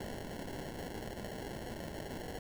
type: noise with sample-and-hold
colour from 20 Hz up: white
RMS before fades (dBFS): -43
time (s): 0-2.39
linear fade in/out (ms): 2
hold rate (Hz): 1225
effects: none